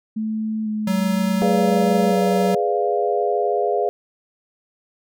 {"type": "tone with vibrato", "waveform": "sine", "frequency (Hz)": 216.1, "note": "A3", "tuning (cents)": -31, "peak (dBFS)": -21, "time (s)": [0.16, 2.12], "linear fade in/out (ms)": 10, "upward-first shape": "square", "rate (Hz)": 1, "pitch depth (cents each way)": 16}
{"type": "tone", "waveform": "square", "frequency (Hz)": 188.4, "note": "F#3", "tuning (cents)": 32, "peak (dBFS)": -20, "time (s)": [0.87, 2.55], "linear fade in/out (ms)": 5}
{"type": "chord", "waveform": "sine", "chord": "G# diminished seventh", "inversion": "none", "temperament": "equal", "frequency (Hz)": [415.3, 493.9, 587.3, 698.5], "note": ["G#4", "B4", "D5", "F5"], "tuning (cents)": [0, 0, 0, 0], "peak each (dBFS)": [-21, -24, -26, -22], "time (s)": [1.42, 3.89], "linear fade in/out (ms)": 0}
{"effects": []}